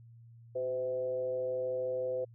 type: tone with frequency modulation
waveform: sine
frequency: 511 Hz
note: C5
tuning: 41 cents flat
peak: -31 dBFS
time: 0.55-2.25 s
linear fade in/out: 10 ms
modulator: 135 Hz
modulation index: 0.52
effects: added 116 Hz sine -52 dBFS peak until 2.34 s